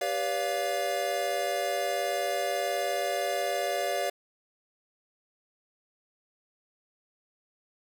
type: chord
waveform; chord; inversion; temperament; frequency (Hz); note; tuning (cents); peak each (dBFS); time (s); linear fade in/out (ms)
square; G dominant seventh; none; equal with one note detuned; 392 / 493.9 / 572.6 / 698.5; G4 / B4 / D5 / F5; 0 / 0 / -44 / 0; -37 / -37 / -32 / -32; 0.01-4.1; 5
effects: none